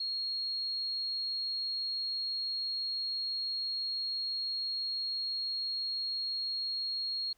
sine tone with amplitude modulation, 4280 Hz, C8, 38 cents sharp, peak -31 dBFS, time 0-7.33 s, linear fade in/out 5 ms, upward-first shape sine, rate 126 Hz, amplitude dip 25%, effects pink hiss -71 dBFS RMS until 7.37 s

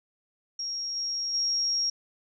sine tone with level steps, 5588 Hz, F8, in tune, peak -30 / -28 / -24 dBFS, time 0.59-1.9 s, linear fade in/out 5 ms, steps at 0.95 / 1.33 s, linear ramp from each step 20 ms, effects none

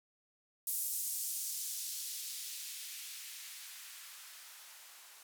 violet noise with band-pass filter sweep, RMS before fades -43 dBFS, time 0.67-5.23 s, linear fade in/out 2 ms, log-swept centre 9800 to 720 Hz, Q 0.91, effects none

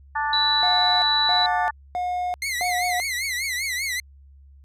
harmonic tone, 293.7 Hz, D4, in tune, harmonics 3 / 4 / 5 / 6, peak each -24 / -30 / -31 / -28 dBFS, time 0.15-1.71 s, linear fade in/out 10 ms
sine tone, 3951 Hz, B7, in tune, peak -19 dBFS, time 0.33-1.46 s, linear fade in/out 2 ms
triangle tone bursts, 720 Hz, F#5, 47 cents flat, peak -21 dBFS, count 4, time 0.63-3 s, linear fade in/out 0 ms, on 390 ms, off 270 ms
sawtooth tone with vibrato, 2073 Hz, C7, 17 cents flat, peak -21 dBFS, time 2.42-4 s, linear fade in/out 2 ms, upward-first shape triangle, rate 5.1 Hz, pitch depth 150 cents each way
effects added 69 Hz sine -46 dBFS peak until 4.64 s + resampled to 32000 Hz

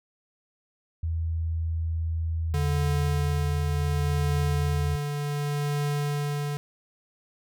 sine tone, 81.8 Hz, E2, 13 cents flat, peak -25 dBFS, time 1.03-4.96 s, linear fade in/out 5 ms
square tone with tremolo, 145.5 Hz, D3, 16 cents flat, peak -25 dBFS, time 2.54-6.57 s, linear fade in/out 0 ms, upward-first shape triangle, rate 0.68 Hz, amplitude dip 35%
effects none

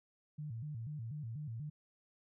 sine tone with vibrato, 130.81 Hz, C3, in tune, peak -40 dBFS, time 0.38-1.7 s, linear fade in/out 10 ms, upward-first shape square, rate 4.1 Hz, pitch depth 240 cents each way, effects none

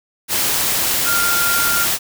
sine tone in noise, 1396.9 Hz, F6, in tune, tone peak -18 dBFS, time 1.04-1.87 s, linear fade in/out 50 ms, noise white, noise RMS -18 dBFS, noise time 0.28-1.99 s, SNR -3 dB, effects none

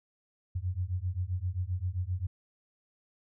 sine beating tone pair, 87.31 / 94.91 Hz, F2 / F#2, 0 / +45 cents, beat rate 7.6 Hz, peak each -33 / -33 dBFS, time 0.55-2.27 s, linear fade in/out 10 ms, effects none

